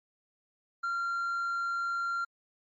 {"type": "tone with hard clipping", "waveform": "sine", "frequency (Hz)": 1381, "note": "F6", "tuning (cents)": -20, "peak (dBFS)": -30, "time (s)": [0.83, 2.25], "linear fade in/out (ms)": 10, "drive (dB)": 2, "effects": ["MP3 32 kbps"]}